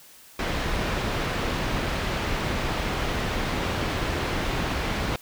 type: low-pass noise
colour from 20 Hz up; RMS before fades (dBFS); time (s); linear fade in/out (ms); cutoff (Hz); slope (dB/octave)
pink; -27; 0.39-5.16; 2; 3500; 12
effects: white hiss -50 dBFS RMS until 5.21 s